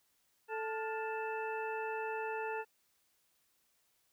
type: harmonic tone with a mistuned harmonic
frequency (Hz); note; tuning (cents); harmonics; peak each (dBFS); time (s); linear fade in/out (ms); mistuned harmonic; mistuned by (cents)
440; A4; 0; 1 / 2 / 3 / 4 / 6; -39 / -40 / -46 / -46 / -47; 0.48-2.65; 50; 3; +120
effects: white hiss -75 dBFS RMS until 4.12 s